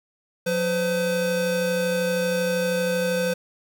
square tone pair together, 180.58 / 509 Hz, F#3 / C5, -42 / -48 cents, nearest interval octave + tritone, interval 1794 cents, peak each -28 / -23 dBFS, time 0.46-3.34 s, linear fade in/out 10 ms, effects 8-bit

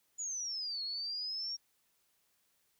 sine exponential two-way sweep, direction down then up, 6970 to 4280 to 5620 Hz, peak -36 dBFS, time 0.18-1.57 s, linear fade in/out 20 ms, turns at 0.83 s, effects white hiss -75 dBFS RMS until 2.79 s

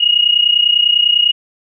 sine tone pair together, 2865 / 2895 Hz, F7 / F#7, +44 / -38 cents, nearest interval unison, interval 18 cents, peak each -12 dBFS, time 0-1.32 s, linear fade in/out 10 ms, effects none

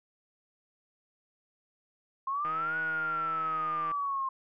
sine linear two-way sweep, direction up then down, 1058 to 1471 to 1058 Hz, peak -29 dBFS, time 2.27-4.29 s, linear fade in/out 5 ms, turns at 2.78 s
click train, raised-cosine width 0.5 ms, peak -28 dBFS, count 234, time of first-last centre 2.45-3.915 s, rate 159 Hz
effects none

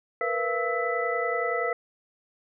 sine tone cluster, 466.8 / 497.3 / 681 / 1309 / 1993 Hz, A#4 / B4 / F5 / E6 / B6, +2 / +12 / -44 / -13 / +15 cents, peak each -31 dBFS, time 0.21-1.73 s, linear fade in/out 2 ms, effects none

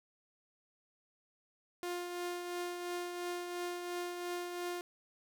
sawtooth tone with tremolo, 352.7 Hz, F4, 17 cents sharp, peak -32 dBFS, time 1.83-4.81 s, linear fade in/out 0 ms, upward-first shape triangle, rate 2.9 Hz, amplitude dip 45%, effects none

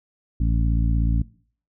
harmonic tone, 56.5 Hz, A1, 47 cents sharp, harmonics 1 / 2 / 3 / 4 / 5, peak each -19 / -25 / -29 / -31 / -33 dBFS, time 0.4-1.22 s, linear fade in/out 5 ms, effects noise-tail reverb RT60 0.5 s tail -21 dB re dry

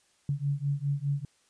sine beating tone pair, 139.5 / 144.4 Hz, C#3 / D3, +11 / -29 cents, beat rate 4.9 Hz, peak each -30 dBFS, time 0.29-1.25 s, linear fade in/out 2 ms, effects white hiss -67 dBFS RMS until 1.49 s + resampled to 22050 Hz

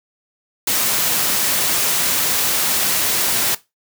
white noise, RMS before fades -18 dBFS, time 0.67-3.55 s, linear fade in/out 5 ms, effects noise-tail reverb RT60 0.2 s tail -17 dB re dry + high-pass 100 Hz 12 dB/octave

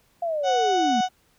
sine linear sweep, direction down, 702 to 207.8 Hz, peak -23 dBFS, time 0.22-1.01 s, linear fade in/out 5 ms
harmonic tone, 740 Hz, F#5, in tune, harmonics 1 / 2 / 3 / 4 / 5 / 6 / 7 / 8 / 9, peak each -20 / -35 / -42 / -34 / -36 / -48 / -42 / -41 / -44 dBFS, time 0.43-1.09 s, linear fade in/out 50 ms
effects pink hiss -63 dBFS RMS until 1.38 s

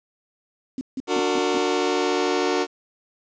sine tone bursts, 261.6 Hz, C4, in tune, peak -25 dBFS, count 5, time 0.78-1.575 s, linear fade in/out 2 ms, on 31 ms, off 160 ms
sawtooth chord, D augmented, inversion none, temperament just, 293.7 / 367.1 / 458.9 Hz, D4 / F#4 / A#4, 0 / -14 / -27 cents, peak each -22 / -19 / -21 dBFS, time 1.07-2.67 s, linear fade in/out 50 ms
effects resampled to 16000 Hz + 8-bit

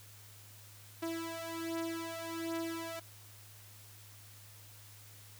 sawtooth beating tone pair, 329.6 / 330.9 Hz, E4 / E4, 0 / +7 cents, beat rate 1.3 Hz, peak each -36 / -37 dBFS, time 1.02-3 s, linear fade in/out 10 ms, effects added 103 Hz sine -56 dBFS peak until 5.39 s + white hiss -57 dBFS RMS until 5.39 s

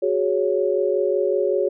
sine chord, F# suspended second, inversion none, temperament equal with one note detuned, 370 / 415.3 / 556.3 Hz, F#4 / G#4 / C#5, 0 / 0 / +6 cents, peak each -22 dBFS, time 0.02-1.69 s, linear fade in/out 10 ms, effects none

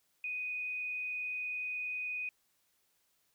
sine tone with frequency modulation, 2489 Hz, D#7, in tune, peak -35 dBFS, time 0.24-2.29 s, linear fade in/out 2 ms, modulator 29.6 Hz, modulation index 0.73, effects white hiss -75 dBFS RMS until 3.34 s

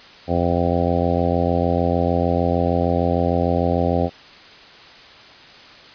harmonic tone, 86.6 Hz, F2, 14 cents flat, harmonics 1 / 2 / 3 / 4 / 5 / 6 / 7 / 8 / 9, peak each -23 / -24 / -24 / -28 / -27 / -24 / -26 / -27 / -27 dBFS, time 0.27-4.1 s, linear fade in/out 50 ms, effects white hiss -43 dBFS RMS until 5.94 s + resampled to 11025 Hz

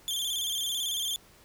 sawtooth tone with vibrato, 3322 Hz, G#7, in tune, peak -26 dBFS, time 0.08-1.16 s, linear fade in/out 0 ms, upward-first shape square, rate 18 Hz, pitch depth 72 cents each way, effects pink hiss -57 dBFS RMS until 1.44 s

